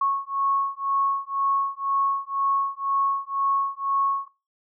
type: beating tone pair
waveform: sine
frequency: 1100 / 1102 Hz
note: C#6 / C#6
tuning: -14 / -11 cents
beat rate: 2 Hz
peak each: -25 dBFS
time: 0.01-4.28 s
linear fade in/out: 5 ms
effects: noise-tail reverb RT60 0.3 s tail -22 dB re dry